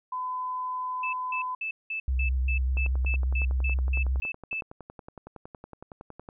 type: tone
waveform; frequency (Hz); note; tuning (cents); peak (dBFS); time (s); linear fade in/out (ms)
sine; 1011; B5; +40; -29; 0.12-1.55; 5
type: tone bursts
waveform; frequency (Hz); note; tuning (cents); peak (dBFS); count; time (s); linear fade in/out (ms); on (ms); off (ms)
sine; 2628; E7; -6; -29; 13; 1.03-4.61; 5; 100; 190
type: tone with vibrato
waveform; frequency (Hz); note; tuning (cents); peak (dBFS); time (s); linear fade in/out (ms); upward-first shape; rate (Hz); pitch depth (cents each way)
sine; 64.4; C2; -27; -23; 2.08-4.2; 0; square; 8.4; 28
type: click train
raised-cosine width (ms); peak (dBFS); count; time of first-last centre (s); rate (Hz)
1; -28; 39; 2.77-6.289; 10.8
effects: none